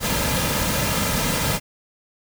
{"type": "noise with comb filter", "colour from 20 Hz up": "pink", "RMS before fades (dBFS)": -22, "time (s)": [0, 1.6], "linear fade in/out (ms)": 50, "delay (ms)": 2.7, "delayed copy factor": -0.55, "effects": []}